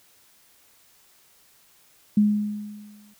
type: tone with exponential decay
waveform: sine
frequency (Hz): 208.8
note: G#3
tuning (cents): +10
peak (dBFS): -13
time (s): 2.17-3.14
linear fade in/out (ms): 5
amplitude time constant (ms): 210
effects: white hiss -58 dBFS RMS until 3.19 s